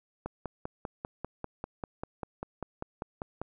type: click train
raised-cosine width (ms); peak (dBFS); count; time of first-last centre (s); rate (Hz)
1; -21; 17; 0.26-3.416; 5.07
effects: none